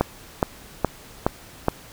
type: click train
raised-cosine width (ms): 1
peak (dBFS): -3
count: 5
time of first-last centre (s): 0.01-1.684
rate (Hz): 2.39
effects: pink hiss -45 dBFS RMS until 1.92 s